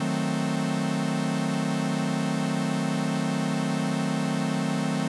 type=chord; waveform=45% pulse; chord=D# diminished seventh; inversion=none; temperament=equal; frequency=155.56 / 185 / 220 / 261.6 Hz; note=D#3 / F#3 / A3 / C4; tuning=0 / 0 / 0 / 0 cents; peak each=-30 dBFS; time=0-5.08 s; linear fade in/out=5 ms; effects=resampled to 24000 Hz